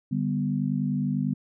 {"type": "chord", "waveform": "sine", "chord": "G major", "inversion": "second", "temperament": "equal", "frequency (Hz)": [146.83, 196, 246.9], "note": ["D3", "G3", "B3"], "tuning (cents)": [0, 0, 0], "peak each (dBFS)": -28, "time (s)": [0.11, 1.34], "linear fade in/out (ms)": 10, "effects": []}